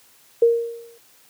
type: tone with exponential decay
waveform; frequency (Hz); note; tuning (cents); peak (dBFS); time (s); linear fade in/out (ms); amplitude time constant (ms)
sine; 466.2; A#4; 0; -9; 0.42-0.98; 5; 120
effects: white hiss -54 dBFS RMS until 1.29 s + high-pass 80 Hz 12 dB/octave